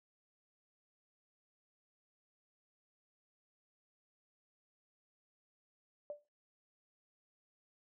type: tone with exponential decay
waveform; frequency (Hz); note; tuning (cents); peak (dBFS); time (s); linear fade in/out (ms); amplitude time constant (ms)
sine; 587.3; D5; 0; -37; 6.1-6.25; 1; 31
effects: noise-tail reverb RT60 0.3 s tail -19 dB re dry